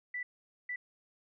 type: tone bursts at uneven times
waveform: sine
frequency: 1975.5 Hz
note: B6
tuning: in tune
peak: -35 dBFS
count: 2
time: 0.14-0.23 / 0.69-0.76 s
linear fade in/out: 5 ms
effects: none